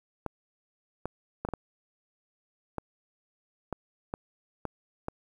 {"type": "clicks", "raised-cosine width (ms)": 1, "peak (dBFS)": -18, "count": 10, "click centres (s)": [0.263, 1.056, 1.45, 1.488, 1.537, 2.783, 3.727, 4.139, 4.653, 5.084], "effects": ["9-bit"]}